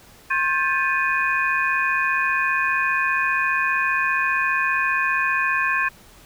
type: tone cluster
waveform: sine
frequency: 1073 / 1585 / 1740 / 2483 Hz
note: C6 / G6 / A6 / D#7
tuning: +43 / +19 / -20 / -4 cents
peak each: -24 dBFS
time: 0.3-5.89 s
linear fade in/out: 10 ms
effects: pink hiss -49 dBFS RMS until 6.25 s